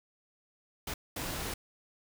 pink noise bursts at uneven times, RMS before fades -37 dBFS, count 2, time 0.87-0.94 / 1.16-1.54 s, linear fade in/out 5 ms, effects none

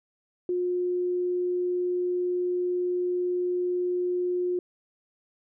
sine tone, 358.2 Hz, F4, 44 cents sharp, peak -24 dBFS, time 0.49-4.59 s, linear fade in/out 2 ms, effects none

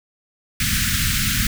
pink band-stop noise, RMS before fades -20 dBFS, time 0.6-1.47 s, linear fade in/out 2 ms, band 240 to 1400 Hz, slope 48 dB/octave, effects none

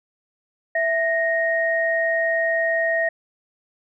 sine tone pair together, 659.3 / 1864.7 Hz, E5 / A#6, 0 / 0 cents, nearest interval octave + tritone, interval 1800 cents, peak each -21 / -21 dBFS, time 0.75-3.09 s, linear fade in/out 5 ms, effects none

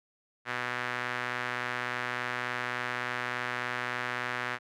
sawtooth tone with band-pass filter, 123.47 Hz, B2, in tune, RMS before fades -34 dBFS, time 0.45-4.59 s, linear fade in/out 50 ms, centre 1700 Hz, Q 2, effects none

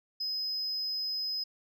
sine tone, 5060 Hz, D#8, 28 cents sharp, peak -29 dBFS, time 0.2-1.44 s, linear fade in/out 10 ms, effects tanh soft clip ceiling -29 dBFS

